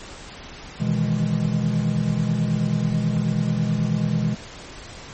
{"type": "chord", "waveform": "triangle", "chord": "E major seventh", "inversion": "second", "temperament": "equal", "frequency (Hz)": [123.47, 155.56, 164.81, 207.7], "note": ["B2", "D#3", "E3", "G#3"], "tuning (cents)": [0, 0, 0, 0], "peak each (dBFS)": [-23, -24, -22, -22], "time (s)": [0.8, 4.35], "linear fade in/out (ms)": 10, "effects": ["pink hiss -39 dBFS RMS until 5.13 s", "MP3 32 kbps"]}